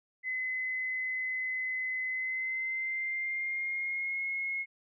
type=tone with pitch glide; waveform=sine; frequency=2032 to 2165 Hz; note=B6 to C#7; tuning=+49 to -41 cents; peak=-31 dBFS; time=0.23-4.66 s; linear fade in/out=50 ms; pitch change=+110 cents; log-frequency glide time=2.09-4.23 s; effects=none